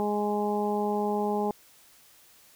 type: harmonic tone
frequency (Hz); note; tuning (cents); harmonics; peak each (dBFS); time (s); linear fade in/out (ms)
207.7; G#3; 0; 1 / 2 / 3 / 4 / 5; -30 / -29 / -36 / -30 / -41; 0-1.51; 0
effects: white hiss -57 dBFS RMS until 2.55 s